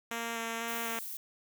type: tone with vibrato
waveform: 5% pulse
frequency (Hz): 230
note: A#3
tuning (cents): -23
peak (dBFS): -23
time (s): 0.11-0.99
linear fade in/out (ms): 2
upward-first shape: square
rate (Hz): 2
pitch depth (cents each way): 11
type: noise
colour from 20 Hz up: violet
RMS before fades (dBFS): -41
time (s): 0.68-1.17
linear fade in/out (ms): 2
effects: none